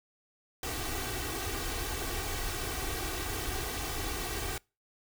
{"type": "noise with comb filter", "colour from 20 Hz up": "pink", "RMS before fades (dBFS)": -35, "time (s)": [0.63, 4.58], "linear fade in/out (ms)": 2, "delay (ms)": 2.6, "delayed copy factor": 0.75, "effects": ["noise-tail reverb RT60 0.3 s tail -26 dB re dry"]}